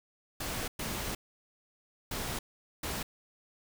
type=noise bursts at uneven times; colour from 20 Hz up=pink; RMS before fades=-36 dBFS; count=4; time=0.4-0.68 / 0.79-1.15 / 2.11-2.39 / 2.83-3.03 s; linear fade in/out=5 ms; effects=none